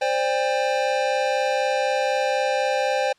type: chord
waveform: square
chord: C suspended second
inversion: none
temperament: equal with one note detuned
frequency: 523.3 / 587.3 / 802.3 Hz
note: C5 / D5 / G5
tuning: 0 / 0 / +40 cents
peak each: -24 / -27 / -25 dBFS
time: 0.01-3.13 s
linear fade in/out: 10 ms
effects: white hiss -61 dBFS RMS until 3.18 s + low-pass 5000 Hz 12 dB/octave